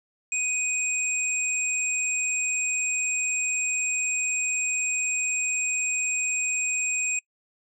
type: tone pair together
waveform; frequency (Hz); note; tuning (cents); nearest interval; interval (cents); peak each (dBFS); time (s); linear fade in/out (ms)
sine; 2500 / 7492; D#7 / A#8; +8 / +8; octave + perfect fifth; 1900; -27; 0.32-7.19; 2
effects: noise-tail reverb RT60 0.1 s tail -25 dB re dry